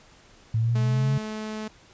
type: exponential sweep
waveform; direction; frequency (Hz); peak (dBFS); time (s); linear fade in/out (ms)
sine; up; 110 to 140; -20; 0.54-1.18; 5
type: tone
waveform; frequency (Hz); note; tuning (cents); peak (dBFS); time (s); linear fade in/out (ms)
sawtooth; 216; A3; -32; -27; 0.75-1.68; 5
effects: pink hiss -54 dBFS RMS until 1.93 s + resampled to 16000 Hz